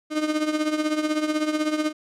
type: tone with tremolo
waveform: 35% pulse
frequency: 306.5 Hz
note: D#4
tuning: 26 cents flat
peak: -17 dBFS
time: 0.1-1.93 s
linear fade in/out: 50 ms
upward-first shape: triangle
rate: 16 Hz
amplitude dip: 75%
effects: low-pass 8000 Hz 12 dB/octave